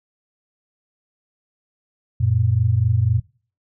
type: tone pair together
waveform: sine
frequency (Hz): 92.5 / 116.54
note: F#2 / A#2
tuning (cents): 0 / 0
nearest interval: major third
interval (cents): 400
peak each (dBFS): -19 / -17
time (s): 2.2-3.2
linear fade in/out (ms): 10
effects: noise-tail reverb RT60 0.4 s tail -21 dB re dry